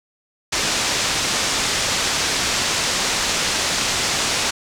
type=low-pass noise; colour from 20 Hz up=white; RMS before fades=-21 dBFS; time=0.52-4.51 s; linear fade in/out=10 ms; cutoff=7100 Hz; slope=24 dB/octave; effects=none